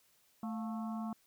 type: harmonic tone with a mistuned harmonic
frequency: 220 Hz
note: A3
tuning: in tune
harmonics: 1 / 3 / 4 / 5 / 6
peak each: -37 / -47 / -51 / -49 / -55 dBFS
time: 0.43-1.13 s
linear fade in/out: 2 ms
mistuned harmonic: 3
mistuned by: +110 cents
effects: white hiss -70 dBFS RMS until 1.26 s